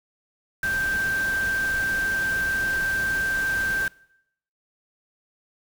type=tone in noise; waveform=sine; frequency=1568 Hz; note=G6; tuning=in tune; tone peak=-22 dBFS; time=0.63-3.88 s; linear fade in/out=2 ms; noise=pink; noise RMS=-35 dBFS; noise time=0.63-3.88 s; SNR=+10 dB; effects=noise-tail reverb RT60 0.8 s tail -23 dB re dry